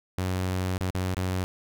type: tone with dropouts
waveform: sawtooth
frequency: 92.5 Hz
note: F#2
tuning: in tune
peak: -22 dBFS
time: 0.18-1.44 s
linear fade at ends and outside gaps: 0 ms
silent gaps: 0.779-0.808 / 0.905-0.948 / 1.145-1.169 s
effects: none